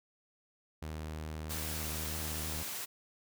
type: tone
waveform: sawtooth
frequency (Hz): 77.78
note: D#2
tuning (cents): 0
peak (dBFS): -35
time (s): 0.82-2.63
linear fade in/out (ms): 5
type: high-pass noise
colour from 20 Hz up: white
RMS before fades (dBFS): -40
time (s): 1.49-2.86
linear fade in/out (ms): 20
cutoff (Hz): 100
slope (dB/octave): 24
effects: none